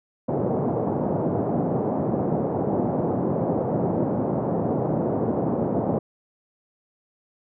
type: band-pass noise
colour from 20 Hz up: pink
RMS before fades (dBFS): -24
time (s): 0.28-5.99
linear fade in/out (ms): 10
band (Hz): 130 to 740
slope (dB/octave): 24
effects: none